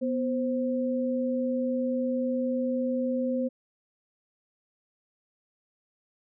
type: tone pair together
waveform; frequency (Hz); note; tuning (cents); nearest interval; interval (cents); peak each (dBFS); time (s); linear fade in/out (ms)
sine; 247 / 523.3; B3 / C5; 0 / 0; octave + minor second; 1300; -27 / -29; 0.01-3.49; 20
effects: none